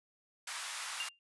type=high-pass noise; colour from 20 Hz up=pink; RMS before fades=-41 dBFS; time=0.47-1.09 s; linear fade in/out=5 ms; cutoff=990 Hz; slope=24 dB/octave
type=tone with exponential decay; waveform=sine; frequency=2794 Hz; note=F7; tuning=in tune; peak=-33 dBFS; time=1-1.19 s; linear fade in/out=1 ms; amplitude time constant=40 ms
effects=resampled to 24000 Hz